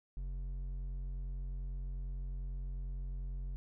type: tone with hard clipping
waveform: sine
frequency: 45.62 Hz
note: F#1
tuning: 24 cents flat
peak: -39 dBFS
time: 0.17-3.56 s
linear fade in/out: 0 ms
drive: 6 dB
effects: none